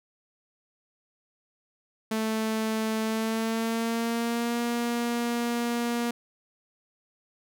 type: tone with pitch glide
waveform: sawtooth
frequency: 220 to 237.2 Hz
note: A3 to A#3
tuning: 0 to +30 cents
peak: -22 dBFS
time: 2.11-6.11 s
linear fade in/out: 5 ms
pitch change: +130 cents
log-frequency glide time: 3.02-4.6 s
effects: none